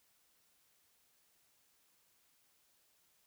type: silence
effects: white hiss -73 dBFS RMS until 3.26 s